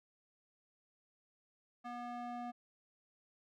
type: tone with band-pass filter sweep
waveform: square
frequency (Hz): 241.8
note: B3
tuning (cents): -36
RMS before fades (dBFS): -44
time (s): 1.84-2.52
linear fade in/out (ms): 20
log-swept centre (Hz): 990 to 650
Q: 1.5
effects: none